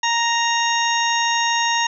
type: harmonic tone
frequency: 932.3 Hz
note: A#5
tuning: in tune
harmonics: 1 / 2 / 3 / 4 / 6 / 7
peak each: -20 / -23 / -25 / -26 / -28 / -28 dBFS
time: 0.03-1.87 s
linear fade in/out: 5 ms
effects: none